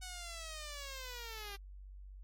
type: linear sweep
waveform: 5% pulse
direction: down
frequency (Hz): 746 to 392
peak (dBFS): -33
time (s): 0.01-1.57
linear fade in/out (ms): 20
effects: added 48 Hz sine -48 dBFS peak until 2.23 s + MP3 64 kbps